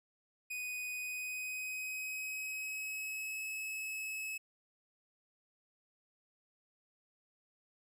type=tone with pitch glide; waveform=45% pulse; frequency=2489 to 2583 Hz; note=D#7 to E7; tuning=0 to -36 cents; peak=-38 dBFS; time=0.5-4.38 s; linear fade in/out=10 ms; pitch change=+64 cents; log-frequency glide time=0.93-3.45 s; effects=none